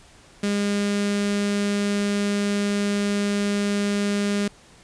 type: tone with notch filter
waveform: sawtooth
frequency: 203.3 Hz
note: G#3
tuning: 37 cents flat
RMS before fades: -23 dBFS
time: 0.43-4.48 s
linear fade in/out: 5 ms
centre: 890 Hz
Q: 1.2
effects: pink hiss -51 dBFS RMS until 4.83 s + resampled to 22050 Hz